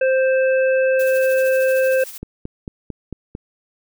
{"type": "harmonic tone", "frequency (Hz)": 524, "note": "C5", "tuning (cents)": 2, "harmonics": [1, 3, 5], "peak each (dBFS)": [-14, -24, -29], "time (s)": [0.01, 2.04], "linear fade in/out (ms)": 5}
{"type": "noise with tremolo", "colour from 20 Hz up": "blue", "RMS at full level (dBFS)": -33, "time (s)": [0.99, 2.18], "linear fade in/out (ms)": 5, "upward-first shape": "sine", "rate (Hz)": 13, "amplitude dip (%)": 50}
{"type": "click train", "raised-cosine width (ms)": 3, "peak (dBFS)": -16, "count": 6, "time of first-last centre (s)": [2.23, 3.351], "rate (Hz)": 4.46}
{"effects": []}